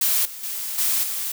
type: noise with level steps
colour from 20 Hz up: blue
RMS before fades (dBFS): -20 / -36 / -29 / -21 / -27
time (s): 0.01-1.32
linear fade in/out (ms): 5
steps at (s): 0.25 / 0.43 / 0.78 / 1.03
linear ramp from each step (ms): 5
effects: none